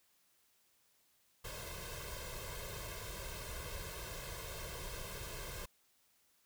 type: noise with comb filter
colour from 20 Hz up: pink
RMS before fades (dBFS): -45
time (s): 1.44-5.66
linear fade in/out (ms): 10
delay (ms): 1.9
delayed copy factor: +0.85
effects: white hiss -73 dBFS RMS until 6.45 s